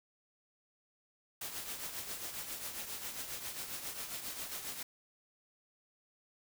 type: noise with tremolo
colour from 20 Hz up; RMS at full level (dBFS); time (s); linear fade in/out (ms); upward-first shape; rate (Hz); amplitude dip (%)
white; -40; 1.41-4.83; 5; triangle; 7.4; 60
effects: none